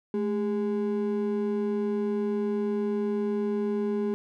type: ring-modulated tone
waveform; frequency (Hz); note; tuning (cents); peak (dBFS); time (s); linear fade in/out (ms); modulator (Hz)
triangle; 310.7; D#4; -2; -20; 0.14-4.14; 0; 95.9
effects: none